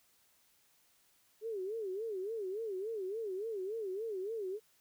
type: tone with vibrato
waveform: sine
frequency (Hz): 411.5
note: G#4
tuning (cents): -16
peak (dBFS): -36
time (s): 1.41-4.6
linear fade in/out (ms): 50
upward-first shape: sine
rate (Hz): 3.5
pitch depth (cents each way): 190
effects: white hiss -70 dBFS RMS until 4.8 s